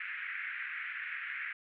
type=band-pass noise; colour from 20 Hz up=white; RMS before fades=-40 dBFS; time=0-1.53 s; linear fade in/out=5 ms; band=1500 to 2300 Hz; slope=48 dB/octave; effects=none